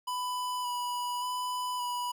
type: tone with vibrato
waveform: square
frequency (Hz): 987.8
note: B5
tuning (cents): 0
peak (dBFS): -32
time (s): 0.07-2.12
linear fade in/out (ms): 10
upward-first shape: square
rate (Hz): 0.87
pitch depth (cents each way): 14
effects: 12-bit